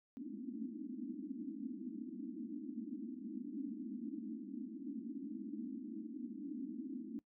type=band-pass noise; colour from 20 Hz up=pink; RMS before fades=-45 dBFS; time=0.17-7.19 s; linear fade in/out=0 ms; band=210 to 320 Hz; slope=96 dB/octave; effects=noise-tail reverb RT60 0.1 s tail -21 dB re dry